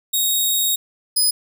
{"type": "tone pair in turn", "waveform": "10% pulse", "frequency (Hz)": [3761, 5011], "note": ["A#7", "D#8"], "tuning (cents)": [15, 11], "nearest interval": "perfect fourth", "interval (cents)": 496, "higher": "second", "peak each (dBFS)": -9, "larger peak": "neither", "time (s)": [[0.13, 0.76], [1.16, 1.31]], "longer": "first", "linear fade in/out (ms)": 10, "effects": []}